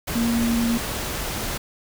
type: tone in noise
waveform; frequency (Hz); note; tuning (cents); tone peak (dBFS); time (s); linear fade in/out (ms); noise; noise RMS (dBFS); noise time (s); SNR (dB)
sine; 233.1; A#3; 0; -19; 0.15-0.78; 10; pink; -28; 0.07-1.58; +6
effects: none